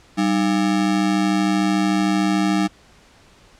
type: ring-modulated tone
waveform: square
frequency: 250.4 Hz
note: B3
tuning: 24 cents sharp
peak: -14 dBFS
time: 0.17-2.68 s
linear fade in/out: 20 ms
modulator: 56.7 Hz
effects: pink hiss -51 dBFS RMS until 3.59 s + low-pass 7000 Hz 12 dB/octave